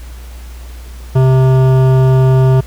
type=tone with hard clipping; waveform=triangle; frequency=130.81 Hz; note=C3; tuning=in tune; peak=-8 dBFS; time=1.15-2.61 s; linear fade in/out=10 ms; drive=18 dB; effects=added 60 Hz sine -27 dBFS peak until 2.66 s + pink hiss -40 dBFS RMS until 2.66 s